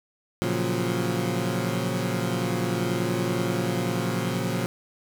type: chord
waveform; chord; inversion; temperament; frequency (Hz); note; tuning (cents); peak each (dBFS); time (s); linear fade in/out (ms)
20% pulse; Gb major seventh; first; equal; 116.54 / 138.59 / 174.61 / 185; Bb2 / Db3 / F3 / Gb3; 0 / 0 / 0 / 0; -24 / -27 / -24 / -26; 0.42-4.66; 0
effects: none

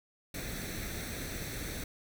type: noise with comb filter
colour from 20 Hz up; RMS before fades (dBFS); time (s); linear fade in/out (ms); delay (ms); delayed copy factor
pink; -39; 0.34-1.84; 5; 0.5; +0.65
effects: none

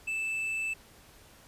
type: tone with tanh clipping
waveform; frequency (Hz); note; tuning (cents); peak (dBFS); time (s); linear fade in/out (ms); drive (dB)
triangle; 2637; E7; 0; -31; 0.07-0.74; 10; 9
effects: pink hiss -56 dBFS RMS until 1.47 s + resampled to 32000 Hz

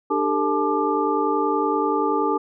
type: tone cluster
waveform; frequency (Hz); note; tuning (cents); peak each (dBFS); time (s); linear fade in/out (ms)
sine; 298.7 / 397.5 / 448 / 863 / 1190; D4 / G4 / A4 / A5 / D6; +29 / +24 / +31 / -34 / +22; -25; 0.1-2.38; 10
effects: none

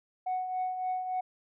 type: tone with tremolo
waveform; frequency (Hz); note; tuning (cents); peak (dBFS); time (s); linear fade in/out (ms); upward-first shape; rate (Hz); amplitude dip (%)
sine; 740; F#5; 0; -26; 0.26-1.21; 10; triangle; 3.5; 60
effects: tanh soft clip ceiling -26 dBFS

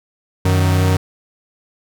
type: tone pair together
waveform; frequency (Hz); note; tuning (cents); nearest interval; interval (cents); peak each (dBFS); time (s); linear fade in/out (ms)
45% pulse; 92.87 / 155.56; F#2 / D#3; +7 / 0; major sixth; 893; -13 / -19; 0.45-0.97; 5
effects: none

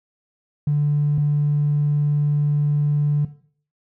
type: tone pair in turn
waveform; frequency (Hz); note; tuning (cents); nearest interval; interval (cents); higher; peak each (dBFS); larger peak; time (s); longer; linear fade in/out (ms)
triangle; 146.83 / 146.83; D3 / D3; 0 / 0; unison; 0; neither; -12; neither; 0.67-1.18 / 1.18-3.25; second; 5
effects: noise-tail reverb RT60 0.5 s tail -19 dB re dry + tanh soft clip ceiling -14 dBFS

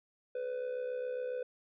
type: tone with amplitude modulation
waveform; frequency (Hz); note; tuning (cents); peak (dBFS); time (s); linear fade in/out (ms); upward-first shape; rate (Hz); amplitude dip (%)
triangle; 500; B4; +21; -30; 0.35-1.43; 5; sine; 67.3; 60
effects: resampled to 8000 Hz

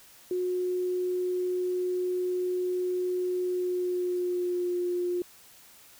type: tone with pitch glide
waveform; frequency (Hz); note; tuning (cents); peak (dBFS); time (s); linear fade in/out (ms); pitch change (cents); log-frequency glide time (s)
sine; 362.8 to 354.9; F#4 to F4; -34 to +28; -26; 0.31-5.22; 2; -38; 3.4-4.78
effects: white hiss -54 dBFS RMS until 5.99 s

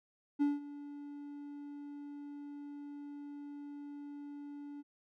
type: tone with ADSR envelope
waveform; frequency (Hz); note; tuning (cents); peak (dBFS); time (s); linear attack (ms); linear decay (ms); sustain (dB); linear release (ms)
triangle; 288.3; D4; -32; -24; 0.39-4.83; 27; 180; -18; 30
effects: none

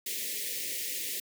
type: band-stop noise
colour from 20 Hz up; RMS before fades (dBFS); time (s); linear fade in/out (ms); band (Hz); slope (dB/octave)
white; -35; 0.06-1.2; 5; 550 to 1800; 96
effects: high-pass 300 Hz 12 dB/octave

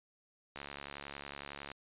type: click train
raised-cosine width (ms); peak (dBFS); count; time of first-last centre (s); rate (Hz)
0.3; -27; 83; 0.56-1.717; 70.9
effects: resampled to 8000 Hz

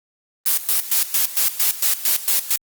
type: noise with tremolo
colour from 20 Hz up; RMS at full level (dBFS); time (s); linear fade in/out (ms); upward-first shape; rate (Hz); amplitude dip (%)
blue; -17; 0.46-2.56; 2; square; 4.4; 80
effects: Opus 24 kbps

